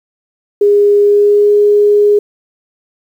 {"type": "tone with pitch glide", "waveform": "sine", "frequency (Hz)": [409.2, 413.5], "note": ["G#4", "G#4"], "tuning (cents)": [-26, -8], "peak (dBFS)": -5, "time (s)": [0.61, 2.19], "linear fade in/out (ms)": 5, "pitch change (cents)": 18, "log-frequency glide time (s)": [1.02, 1.52], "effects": ["7-bit"]}